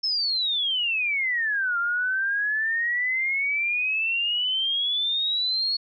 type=exponential two-way sweep; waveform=sine; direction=down then up; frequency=5320 to 1382 to 4378 Hz; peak=-22 dBFS; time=0.03-5.77 s; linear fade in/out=10 ms; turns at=1.78 s; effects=none